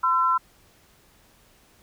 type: tone pair together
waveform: sine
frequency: 1023.4 / 1345 Hz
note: C6 / E6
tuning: -39 / +34 cents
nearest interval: perfect fourth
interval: 473 cents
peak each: -21 dBFS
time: 0.03-0.38 s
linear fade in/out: 10 ms
effects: pink hiss -58 dBFS RMS until 1.82 s